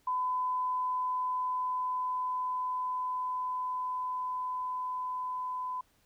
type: tone with level ramp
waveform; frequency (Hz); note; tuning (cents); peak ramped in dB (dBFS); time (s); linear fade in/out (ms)
sine; 1008; B5; +35; -28 to -33; 0.07-5.81; 5
effects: pink hiss -69 dBFS RMS until 6.05 s